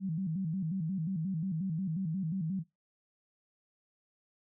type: tone with vibrato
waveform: sine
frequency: 174.61 Hz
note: F3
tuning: in tune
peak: -31 dBFS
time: 0-2.64 s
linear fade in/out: 50 ms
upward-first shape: square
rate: 5.6 Hz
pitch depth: 160 cents each way
effects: noise-tail reverb RT60 0.2 s tail -21 dB re dry